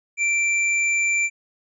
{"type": "tone", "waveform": "square", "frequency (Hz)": 2349, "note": "D7", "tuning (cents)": 0, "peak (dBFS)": -19, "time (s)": [0.17, 1.3], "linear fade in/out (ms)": 50, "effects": ["resampled to 22050 Hz"]}